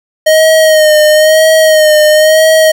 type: tone with vibrato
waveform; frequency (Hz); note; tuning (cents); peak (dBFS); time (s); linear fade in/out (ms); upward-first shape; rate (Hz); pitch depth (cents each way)
square; 622.3; D#5; 0; -4; 0.26-2.72; 10; sine; 1; 39
effects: none